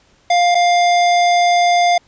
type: tone with dropouts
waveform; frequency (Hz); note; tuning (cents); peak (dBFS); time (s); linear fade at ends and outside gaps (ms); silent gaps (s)
square; 702; F5; +9; -11; 0.3-1.98; 5; 0.547-0.551
effects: pink hiss -54 dBFS RMS until 2.07 s + resampled to 16000 Hz